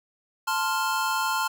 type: chord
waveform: square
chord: F major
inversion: first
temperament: equal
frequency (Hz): 880 / 1046.5 / 1396.9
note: A5 / C6 / F6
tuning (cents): 0 / 0 / 0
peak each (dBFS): -29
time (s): 0.47-1.48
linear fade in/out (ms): 10
effects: none